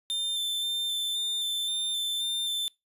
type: tone with vibrato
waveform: 45% pulse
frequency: 3571 Hz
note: A7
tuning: 25 cents sharp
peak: -27 dBFS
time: 0.1-2.68 s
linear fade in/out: 0 ms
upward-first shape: square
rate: 1.9 Hz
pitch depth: 14 cents each way
effects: noise-tail reverb RT60 0.2 s tail -23 dB re dry + resampled to 32000 Hz